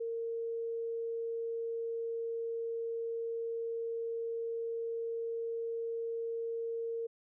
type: tone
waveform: sine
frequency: 459.9 Hz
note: A#4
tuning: 23 cents flat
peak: -34 dBFS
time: 0-7.07 s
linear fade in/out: 10 ms
effects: none